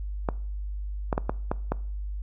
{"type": "clicks", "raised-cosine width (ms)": 1, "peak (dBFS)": -11, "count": 6, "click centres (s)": [0.288, 1.128, 1.179, 1.295, 1.515, 1.72], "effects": ["noise-tail reverb RT60 0.5 s tail -21 dB re dry", "added 50 Hz sine -30 dBFS peak until 2.22 s"]}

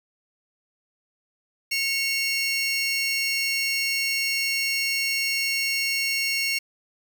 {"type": "tone pair together", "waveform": "25% pulse", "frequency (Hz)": [2191, 2760], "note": ["C#7", "F7"], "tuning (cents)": [-21, -21], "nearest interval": "major third", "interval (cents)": 400, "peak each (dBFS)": -22, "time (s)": [1.71, 6.59], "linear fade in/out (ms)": 10, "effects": ["8-bit"]}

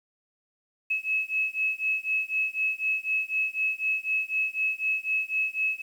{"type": "beating tone pair", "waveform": "sine", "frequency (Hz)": [2579, 2583], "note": ["E7", "E7"], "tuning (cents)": [-39, -36], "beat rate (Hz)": 4, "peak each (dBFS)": -28, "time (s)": [0.9, 5.82], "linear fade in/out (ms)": 10, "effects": ["9-bit"]}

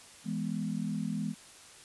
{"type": "chord", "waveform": "sine", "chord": "E major", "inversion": "none", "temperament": "equal", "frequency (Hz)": [164.81, 207.7, 246.9], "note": ["E3", "G#3", "B3"], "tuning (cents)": [0, 0, 0], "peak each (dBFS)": [-36, -34, -37], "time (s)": [0.24, 1.35], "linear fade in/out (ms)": 50, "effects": ["white hiss -53 dBFS RMS until 1.84 s", "resampled to 24000 Hz"]}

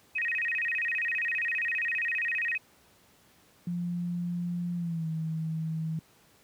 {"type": "tone with vibrato", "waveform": "sine", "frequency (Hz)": 2180, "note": "C#7", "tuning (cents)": -29, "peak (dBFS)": -27, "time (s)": [0.15, 2.58], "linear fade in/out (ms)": 10, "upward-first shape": "square", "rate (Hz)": 15, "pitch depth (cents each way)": 260}
{"type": "tone with pitch glide", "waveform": "sine", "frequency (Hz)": [174.61, 160.12], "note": ["F3", "D#3"], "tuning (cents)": [0, 50], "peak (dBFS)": -29, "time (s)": [3.67, 5.99], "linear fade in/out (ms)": 2, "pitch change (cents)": -150, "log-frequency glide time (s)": [4.76, 5.07]}
{"effects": ["pink hiss -61 dBFS RMS until 6.43 s", "high-pass 80 Hz 12 dB/octave"]}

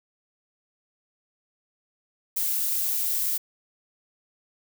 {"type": "noise", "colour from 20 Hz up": "violet", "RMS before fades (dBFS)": -26, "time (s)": [2.36, 3.38], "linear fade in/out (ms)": 10, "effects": []}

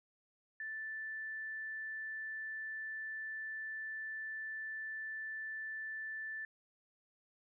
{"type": "tone", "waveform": "sine", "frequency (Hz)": 1760, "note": "A6", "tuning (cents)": 0, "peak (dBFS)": -40, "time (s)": [0.6, 6.45], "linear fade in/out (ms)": 2, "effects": []}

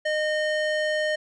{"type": "tone with band-pass filter", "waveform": "square", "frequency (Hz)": 613, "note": "D#5", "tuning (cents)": -26, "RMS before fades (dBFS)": -25, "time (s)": [0.05, 1.16], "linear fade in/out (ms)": 10, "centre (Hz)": 1600, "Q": 0.82, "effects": ["resampled to 24000 Hz"]}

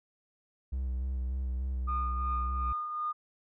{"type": "tone with vibrato", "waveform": "triangle", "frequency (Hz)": 64.2, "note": "C2", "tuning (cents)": -32, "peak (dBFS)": -28, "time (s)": [0.72, 2.73], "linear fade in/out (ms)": 10, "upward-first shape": "square", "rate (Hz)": 3.4, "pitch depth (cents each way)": 30}
{"type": "tone with tremolo", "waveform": "sine", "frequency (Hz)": 1221, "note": "D#6", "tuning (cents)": -33, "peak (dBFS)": -29, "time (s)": [1.87, 3.13], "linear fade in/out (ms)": 20, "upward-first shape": "triangle", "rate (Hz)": 2.7, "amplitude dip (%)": 50}
{"effects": ["tanh soft clip ceiling -21 dBFS"]}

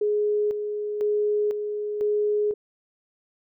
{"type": "tone with tremolo", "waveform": "sine", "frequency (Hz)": 418.2, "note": "G#4", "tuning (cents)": 12, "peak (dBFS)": -20, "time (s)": [0.01, 2.54], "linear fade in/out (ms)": 5, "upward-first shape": "square", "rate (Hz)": 1, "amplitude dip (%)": 50, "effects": []}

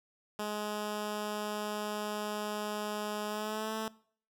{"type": "tone with pitch glide", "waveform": "10% pulse", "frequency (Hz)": [210, 219.9], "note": ["G#3", "A3"], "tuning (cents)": [19, -1], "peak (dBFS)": -26, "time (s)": [0.39, 3.88], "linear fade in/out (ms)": 2, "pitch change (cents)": 80, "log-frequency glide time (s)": [3.28, 3.75], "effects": ["noise-tail reverb RT60 0.5 s tail -21 dB re dry"]}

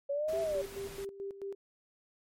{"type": "exponential two-way sweep", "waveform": "sine", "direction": "up then down", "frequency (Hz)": [554, 668, 554], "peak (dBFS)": -30, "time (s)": [0.09, 0.62], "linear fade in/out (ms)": 10, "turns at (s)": 0.4}
{"type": "noise", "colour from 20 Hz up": "pink", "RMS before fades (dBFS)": -48, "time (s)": [0.28, 1.05], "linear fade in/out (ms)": 5}
{"type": "tone with tremolo", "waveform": "sine", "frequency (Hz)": 395, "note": "G4", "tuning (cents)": 13, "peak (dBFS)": -36, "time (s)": [0.33, 1.55], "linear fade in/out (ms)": 5, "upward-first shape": "square", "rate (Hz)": 4.6, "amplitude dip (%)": 70}
{"effects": ["MP3 64 kbps"]}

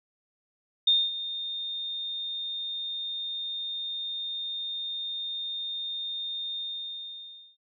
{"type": "tone with ADSR envelope", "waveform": "sine", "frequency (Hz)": 3647, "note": "A#7", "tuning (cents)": -39, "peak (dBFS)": -17, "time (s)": [0.87, 7.57], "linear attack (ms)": 6, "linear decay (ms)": 230, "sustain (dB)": -14, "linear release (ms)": 990, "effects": []}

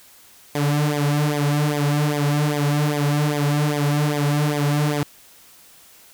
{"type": "tone with flanger", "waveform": "sawtooth", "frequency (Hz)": 146.83, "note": "D3", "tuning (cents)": 0, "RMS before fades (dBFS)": -20, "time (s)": [0.55, 5.03], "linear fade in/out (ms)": 2, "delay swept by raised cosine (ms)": [0.71, 4.81], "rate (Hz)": 2.5, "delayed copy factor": -0.95, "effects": ["white hiss -49 dBFS RMS until 6.13 s"]}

